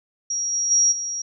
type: tone with level steps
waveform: sine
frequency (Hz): 5670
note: F8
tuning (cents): +25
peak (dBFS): -22 / -20 / -14 / -25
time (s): 0.3-1.22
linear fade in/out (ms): 5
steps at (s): 0.52 / 0.7 / 0.91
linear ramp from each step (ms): 20
effects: none